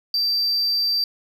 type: tone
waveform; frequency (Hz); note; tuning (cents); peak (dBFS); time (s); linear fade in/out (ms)
sine; 4679; D8; -7; -16; 0.14-1.04; 2
effects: tanh soft clip ceiling -17 dBFS